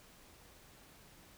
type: silence
effects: pink hiss -60 dBFS RMS until 1.37 s